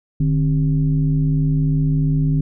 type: tone with frequency modulation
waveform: sine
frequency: 150 Hz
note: D3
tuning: 37 cents sharp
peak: -14 dBFS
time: 0.2-2.41 s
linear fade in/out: 5 ms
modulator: 117 Hz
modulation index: 0.69
effects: none